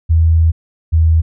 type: tone pair in turn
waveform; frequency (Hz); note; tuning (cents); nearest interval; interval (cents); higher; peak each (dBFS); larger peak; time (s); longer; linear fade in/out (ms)
sine; 81.5 / 80.84; E2 / E2; -19 / -33; unison; 14; first; -7; neither; 0.09-0.52 / 0.92-1.22; first; 20
effects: none